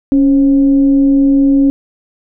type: tone with frequency modulation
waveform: sine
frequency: 277.2 Hz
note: C#4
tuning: in tune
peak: -6 dBFS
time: 0.12-1.7 s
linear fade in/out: 0 ms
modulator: 255 Hz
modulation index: 0.25
effects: none